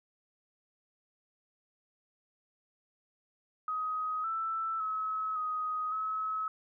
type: tone with pitch steps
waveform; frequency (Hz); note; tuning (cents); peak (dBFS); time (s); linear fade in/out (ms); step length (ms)
sine; 1259 / 1325 / 1286 / 1253 / 1287; D#6 / E6 / E6 / D#6 / E6; +20 / +9 / -43 / +12 / -42; -31; 3.68-6.48; 2; 560
effects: none